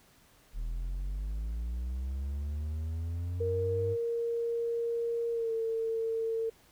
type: linear sweep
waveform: triangle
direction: up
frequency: 37.68 to 99.9 Hz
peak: -30 dBFS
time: 0.53-3.97 s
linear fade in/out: 50 ms
type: tone with pitch glide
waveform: sine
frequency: 466.2 to 451.4 Hz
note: A#4 to A4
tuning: 0 to +44 cents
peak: -29 dBFS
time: 3.4-6.5 s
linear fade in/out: 10 ms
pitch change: -56 cents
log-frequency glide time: 5.32-5.52 s
effects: pink hiss -62 dBFS RMS until 6.71 s